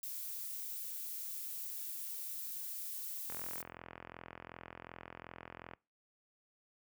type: noise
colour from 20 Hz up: violet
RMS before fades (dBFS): -43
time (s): 0.03-3.62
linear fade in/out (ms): 2
type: click train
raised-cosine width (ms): 0.5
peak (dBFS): -31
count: 105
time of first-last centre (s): 3.3-5.736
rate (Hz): 42.7
effects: noise-tail reverb RT60 0.3 s tail -24 dB re dry + high-pass 60 Hz 12 dB/octave